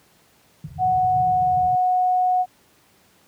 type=low-pass noise; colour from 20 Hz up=white; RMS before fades=-31 dBFS; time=0.64-1.75 s; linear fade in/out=2 ms; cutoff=170 Hz; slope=96 dB/octave
type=tone with pitch glide; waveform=sine; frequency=740 to 732.8 Hz; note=F#5 to F#5; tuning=0 to -17 cents; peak=-16 dBFS; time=0.78-2.46 s; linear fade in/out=50 ms; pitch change=-17 cents; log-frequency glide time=0.91-1.55 s
effects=pink hiss -57 dBFS RMS until 3.27 s + high-pass 100 Hz 12 dB/octave